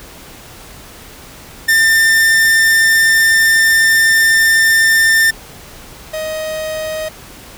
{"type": "tone pair in turn", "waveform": "45% pulse", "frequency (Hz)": [1796, 627.1], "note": ["A6", "D#5"], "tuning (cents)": [35, 13], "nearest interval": "octave + tritone", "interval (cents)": 1822, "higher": "first", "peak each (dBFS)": [-8, -19], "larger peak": "first", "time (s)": [[1.68, 5.31], [6.13, 7.09]], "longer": "first", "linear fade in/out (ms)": 10, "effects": ["pink hiss -36 dBFS RMS until 7.57 s"]}